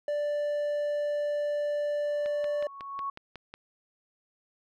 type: tone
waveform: triangle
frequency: 587.3 Hz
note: D5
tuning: in tune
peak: -25 dBFS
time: 0.08-2.67 s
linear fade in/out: 2 ms
type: tone with exponential growth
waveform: sine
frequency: 1108 Hz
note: C#6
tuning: 1 cent flat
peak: -29 dBFS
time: 2.04-3.1 s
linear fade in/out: 5 ms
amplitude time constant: 230 ms
type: click train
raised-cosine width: 0.3 ms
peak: -26 dBFS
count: 8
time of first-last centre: 2.26-3.54 s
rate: 5.47 Hz
effects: none